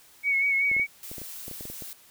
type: tone with vibrato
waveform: sine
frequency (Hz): 2218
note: C#7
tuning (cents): 0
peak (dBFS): -21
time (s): 0.23-0.87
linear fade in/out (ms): 50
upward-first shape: sine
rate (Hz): 5.3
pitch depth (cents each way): 36
type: clicks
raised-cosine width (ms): 2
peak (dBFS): -28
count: 12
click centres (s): 0.715 / 0.766 / 0.797 / 1.115 / 1.182 / 1.217 / 1.481 / 1.513 / 1.609 / 1.654 / 1.7 / 1.822
type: noise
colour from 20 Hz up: blue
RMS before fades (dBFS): -40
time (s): 1.03-1.93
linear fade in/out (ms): 0
effects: white hiss -55 dBFS RMS until 2.1 s